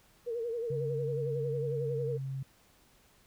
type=tone with vibrato; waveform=sine; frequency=466.2 Hz; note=A#4; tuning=in tune; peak=-32 dBFS; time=0.26-2.18 s; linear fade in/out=20 ms; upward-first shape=sine; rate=11 Hz; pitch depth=68 cents each way
type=tone with pitch glide; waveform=sine; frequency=138.59 to 134.49 Hz; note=C#3 to C3; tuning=0 to +48 cents; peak=-34 dBFS; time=0.7-2.43 s; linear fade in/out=5 ms; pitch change=-52 cents; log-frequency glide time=1.79-2.2 s
effects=pink hiss -64 dBFS RMS until 3.26 s